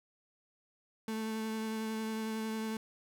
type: tone with vibrato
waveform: 35% pulse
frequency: 220.2 Hz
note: A3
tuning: 2 cents sharp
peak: -33 dBFS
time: 1.08-2.77 s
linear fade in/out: 2 ms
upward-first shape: triangle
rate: 11 Hz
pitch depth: 15 cents each way
effects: none